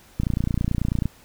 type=click train; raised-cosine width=5 ms; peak=-10 dBFS; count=26; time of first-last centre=0.2-1.056 s; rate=29.2 Hz; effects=pink hiss -52 dBFS RMS until 1.24 s